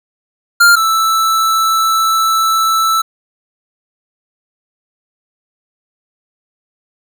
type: tone pair in turn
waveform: square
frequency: 1398 / 1319.5 Hz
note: F6 / E6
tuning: +1 / +1 cents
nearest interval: minor second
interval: 100 cents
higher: first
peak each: -5 / -11 dBFS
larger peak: first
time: 0.6-0.76 / 0.76-3.02 s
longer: second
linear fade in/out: 10 ms
effects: none